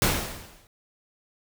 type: noise with exponential decay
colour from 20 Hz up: pink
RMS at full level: -19 dBFS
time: 0.02-0.67 s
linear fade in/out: 1 ms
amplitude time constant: 140 ms
effects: none